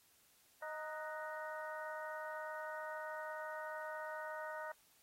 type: harmonic tone with a mistuned harmonic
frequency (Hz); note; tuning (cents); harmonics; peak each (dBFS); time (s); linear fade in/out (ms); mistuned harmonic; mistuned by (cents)
311.1; D#4; 0; 2 / 3 / 4 / 5 / 6; -46 / -48 / -51 / -49 / -52; 0.62-4.72; 5; 5; -79
effects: white hiss -70 dBFS RMS until 5.02 s + AAC 48 kbps